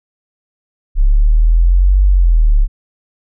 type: exponential two-way sweep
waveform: sine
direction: up then down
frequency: 33.69 to 49 to 33.77 Hz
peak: -6 dBFS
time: 0.95-2.68 s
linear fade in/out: 50 ms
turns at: 2.03 s
effects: none